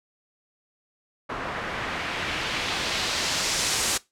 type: noise with low-pass filter sweep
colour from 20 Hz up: white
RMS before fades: -28 dBFS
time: 1.29-3.98 s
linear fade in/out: 10 ms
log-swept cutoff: 1300 to 8300 Hz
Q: 1.1
effects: noise-tail reverb RT60 0.2 s tail -20 dB re dry